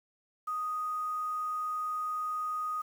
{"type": "tone with quantisation", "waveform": "sine", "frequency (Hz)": 1244.5, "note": "D#6", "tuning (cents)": 0, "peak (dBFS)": -31, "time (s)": [0.47, 2.82], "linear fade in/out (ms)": 10, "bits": 9, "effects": []}